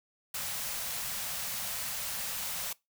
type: band-stop noise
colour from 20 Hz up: white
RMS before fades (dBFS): -36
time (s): 0.34-2.73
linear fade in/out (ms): 5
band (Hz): 230 to 490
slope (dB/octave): 48
effects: noise-tail reverb RT60 0.2 s tail -22 dB re dry